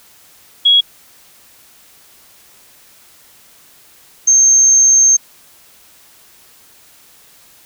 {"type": "tone pair in turn", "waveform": "sine", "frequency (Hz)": [3322, 6362], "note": ["G#7", "G8"], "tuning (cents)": [0, 25], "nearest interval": "major seventh", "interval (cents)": 1125, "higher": "second", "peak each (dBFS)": -6, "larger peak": "neither", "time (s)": [[0.65, 0.81], [4.27, 5.17]], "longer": "second", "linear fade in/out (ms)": 10, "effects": ["white hiss -46 dBFS RMS until 7.65 s"]}